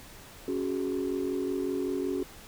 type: chord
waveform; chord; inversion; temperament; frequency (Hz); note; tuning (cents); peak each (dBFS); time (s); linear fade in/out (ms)
sine; C# suspended fourth; none; equal; 277.2 / 370 / 415.3; C#4 / F#4 / G#4; 0 / 0 / 0; -31 / -30 / -34; 0.48-2.23; 2
effects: tanh soft clip ceiling -22 dBFS + pink hiss -49 dBFS RMS until 2.47 s